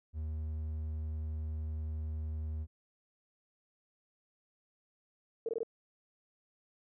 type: tone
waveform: triangle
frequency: 77.7 Hz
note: D#2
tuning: 2 cents flat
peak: -33 dBFS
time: 0.13-2.67 s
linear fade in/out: 50 ms
type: tone bursts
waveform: sine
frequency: 454.9 Hz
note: A#4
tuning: 42 cents flat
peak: -31 dBFS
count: 4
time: 5.46-5.632 s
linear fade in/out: 2 ms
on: 28 ms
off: 20 ms
effects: none